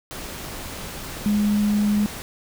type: tone in noise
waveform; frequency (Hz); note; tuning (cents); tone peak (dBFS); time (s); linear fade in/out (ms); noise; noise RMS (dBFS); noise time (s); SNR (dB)
sine; 207.7; G#3; 0; -17; 1.26-2.06; 0; pink; -34; 0.11-2.22; +14
effects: none